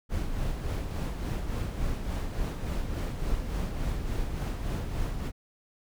brown noise with tremolo, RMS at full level -29 dBFS, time 0.09-5.32 s, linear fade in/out 50 ms, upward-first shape sine, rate 3.5 Hz, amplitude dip 45%, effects none

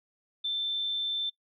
sine tone, 3549 Hz, A7, 14 cents sharp, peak -28 dBFS, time 0.44-1.3 s, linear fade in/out 10 ms, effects noise-tail reverb RT60 0.1 s tail -20 dB re dry

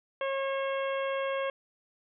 harmonic tone, 543 Hz, C#5, 36 cents flat, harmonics 1 / 2 / 3 / 4 / 5 / 6, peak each -30 / -36 / -40 / -42 / -44 / -46 dBFS, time 0.21-1.5 s, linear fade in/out 2 ms, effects none

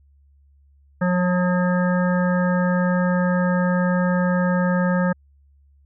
harmonic tone, 179.9 Hz, F#3, 48 cents flat, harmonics 1 / 3 / 5 / 7 / 9 / 10, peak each -18 / -24 / -30 / -30 / -29 / -37 dBFS, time 1.01-5.13 s, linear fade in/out 10 ms, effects added 70 Hz sine -52 dBFS peak until 5.85 s

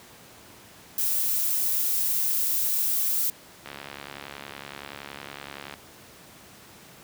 violet noise, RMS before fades -25 dBFS, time 0.98-3.3 s, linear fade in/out 2 ms
click train, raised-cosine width 0.3 ms, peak -21 dBFS, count 148, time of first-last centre 3.66-5.739 s, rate 70.7 Hz
effects pink hiss -49 dBFS RMS until 7.03 s + high-pass 100 Hz 12 dB/octave

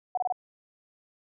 sine tone bursts, 735 Hz, F#5, 12 cents flat, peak -24 dBFS, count 4, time 0.15-0.324 s, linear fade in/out 2 ms, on 24 ms, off 26 ms, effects none

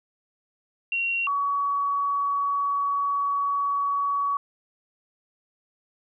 sine tone pair in turn, 2746 / 1129.5 Hz, F7 / C#6, -30 / +32 cents, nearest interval octave + minor third, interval 1538 cents, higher first, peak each -23 / -22 dBFS, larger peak second, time 0.92-1.27 / 1.27-4.37 s, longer second, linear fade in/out 2 ms, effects none

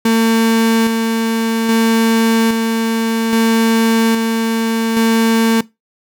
35% pulse tone with tremolo, 226.1 Hz, A3, 47 cents sharp, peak -8 dBFS, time 0.05-5.61 s, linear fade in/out 5 ms, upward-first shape square, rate 0.61 Hz, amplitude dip 35%, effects noise-tail reverb RT60 0.2 s tail -20 dB re dry

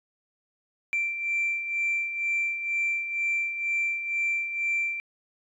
sine beating tone pair, 2349 / 2351.1 Hz, D7 / D7, 0 / +1 cents, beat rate 2.1 Hz, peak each -32 / -25 dBFS, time 0.93-5 s, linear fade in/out 0 ms, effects tanh soft clip ceiling -20 dBFS

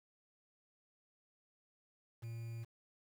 triangle tone with quantisation, 115.3 Hz, A#2, 19 cents flat, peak -40 dBFS, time 2.22-2.65 s, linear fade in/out 20 ms, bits 10, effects none

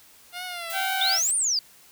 10% pulse tone with vibrato, 698.5 Hz, F5, in tune, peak -24 dBFS, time 0.32-1.23 s, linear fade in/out 50 ms, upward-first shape triangle, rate 2 Hz, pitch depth 91 cents each way
blue noise, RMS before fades -35 dBFS, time 0.7-1.31 s, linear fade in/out 0 ms
harmonic tone, 769 Hz, G5, 33 cents flat, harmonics 1 / 2 / 3 / 4 / 5, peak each -28 / -29 / -35 / -37 / -38 dBFS, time 0.72-1.19 s, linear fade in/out 50 ms
sine exponential two-way sweep, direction up then down, 3458 to 9397 to 4601 Hz, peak -21 dBFS, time 1.01-1.59 s, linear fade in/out 2 ms, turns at 1.36 s
effects white hiss -53 dBFS RMS until 1.91 s

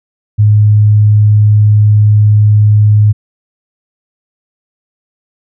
sine tone, 105.4 Hz, G#2, 26 cents sharp, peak -3 dBFS, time 0.38-3.13 s, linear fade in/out 20 ms, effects none

